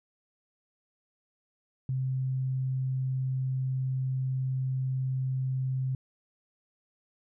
sine tone, 130.81 Hz, C3, in tune, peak -27 dBFS, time 1.89-5.95 s, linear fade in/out 2 ms, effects none

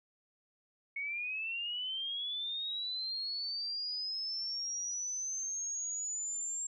sine linear sweep, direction up, 2202 to 7459 Hz, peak -35 dBFS, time 0.96-6.67 s, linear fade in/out 5 ms, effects none

